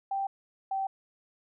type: tone pair in turn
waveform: sine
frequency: 784 / 775 Hz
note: G5 / G5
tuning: 0 / -20 cents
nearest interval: unison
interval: 20 cents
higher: first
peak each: -28 dBFS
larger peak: neither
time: 0.11-0.27 / 0.71-0.87 s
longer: neither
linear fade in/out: 5 ms
effects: none